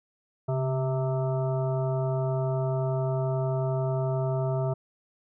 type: harmonic tone with a mistuned harmonic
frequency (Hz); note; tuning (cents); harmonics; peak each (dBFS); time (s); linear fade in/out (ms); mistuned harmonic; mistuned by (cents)
130.81; C3; 0; 1 / 3 / 5 / 7 / 9 / 10; -26 / -33 / -31 / -40 / -45 / -45; 0.48-4.74; 10; 1; +49
effects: none